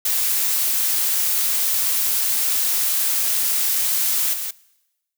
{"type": "noise with level steps", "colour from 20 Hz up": "blue", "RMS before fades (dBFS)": [-20, -27], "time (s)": [0.05, 4.51], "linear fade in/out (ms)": 5, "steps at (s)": 4.33, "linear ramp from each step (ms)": 10, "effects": ["noise-tail reverb RT60 1.0 s tail -22 dB re dry"]}